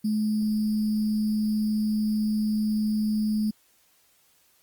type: tone with sample-and-hold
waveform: sine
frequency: 214.1 Hz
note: A3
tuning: 47 cents flat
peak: -22 dBFS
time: 0.04-3.51 s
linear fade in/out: 10 ms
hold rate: 4900 Hz
effects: white hiss -63 dBFS RMS until 4.62 s + Opus 24 kbps